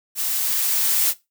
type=noise with level ramp; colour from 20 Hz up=blue; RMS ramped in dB=-24 to -18 dBFS; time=0.15-1.14 s; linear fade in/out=50 ms; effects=noise-tail reverb RT60 0.2 s tail -17 dB re dry